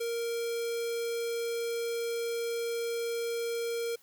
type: tone with notch filter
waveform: square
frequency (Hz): 466.2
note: A#4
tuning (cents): 0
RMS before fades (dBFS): -33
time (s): 0-3.96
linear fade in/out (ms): 10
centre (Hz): 1100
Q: 0.98
effects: white hiss -62 dBFS RMS until 4.02 s